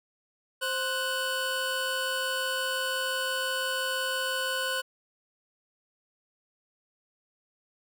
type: tone pair together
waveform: 25% pulse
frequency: 523.3 / 1484.1 Hz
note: C5 / F#6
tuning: 0 / +5 cents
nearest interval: octave + tritone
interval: 1805 cents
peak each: -29 / -26 dBFS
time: 0.61-4.82 s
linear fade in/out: 20 ms
effects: none